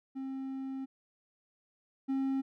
triangle tone pair in turn, 266.8 / 268.7 Hz, C4 / C4, +34 / +46 cents, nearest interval unison, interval 12 cents, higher second, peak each -34 / -27 dBFS, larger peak second, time 0.15-0.86 / 2.08-2.42 s, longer first, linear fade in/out 20 ms, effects none

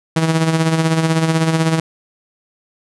sawtooth tone with tremolo, 161.6 Hz, E3, 34 cents flat, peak -7 dBFS, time 0.16-1.8 s, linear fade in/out 5 ms, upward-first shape sine, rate 16 Hz, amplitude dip 55%, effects resampled to 24000 Hz

